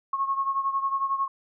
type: beating tone pair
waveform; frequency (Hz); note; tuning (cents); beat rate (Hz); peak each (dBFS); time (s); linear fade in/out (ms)
sine; 1089 / 1100; C#6 / C#6; -31 / -14; 11; -25 / -30; 0.13-1.28; 5
effects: none